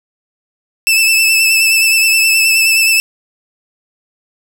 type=tone with vibrato; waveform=sawtooth; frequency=2637 Hz; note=E7; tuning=in tune; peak=-5 dBFS; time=0.87-3 s; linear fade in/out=0 ms; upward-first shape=triangle; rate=9.5 Hz; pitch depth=35 cents each way; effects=none